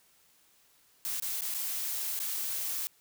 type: noise with dropouts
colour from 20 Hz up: blue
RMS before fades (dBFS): -34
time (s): 1.05-2.87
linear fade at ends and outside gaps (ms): 0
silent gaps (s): 1.199-1.223 / 1.409-1.419 / 1.54-1.546 / 2.191-2.201
effects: white hiss -65 dBFS RMS until 3 s